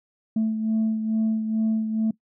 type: beating tone pair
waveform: sine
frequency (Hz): 220 / 222.3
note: A3 / A3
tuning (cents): 0 / +18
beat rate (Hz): 2.3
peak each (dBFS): -20 / -28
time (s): 0.36-2.11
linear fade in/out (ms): 5
effects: noise-tail reverb RT60 0.1 s tail -20 dB re dry + tanh soft clip ceiling -17 dBFS